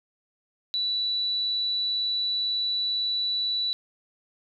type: tone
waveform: sine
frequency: 3951 Hz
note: B7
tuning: in tune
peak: -24 dBFS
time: 0.74-3.73 s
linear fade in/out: 0 ms
effects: none